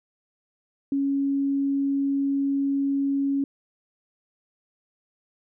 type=tone; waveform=sine; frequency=277.2 Hz; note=C#4; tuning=in tune; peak=-21 dBFS; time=0.92-3.44 s; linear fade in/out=2 ms; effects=none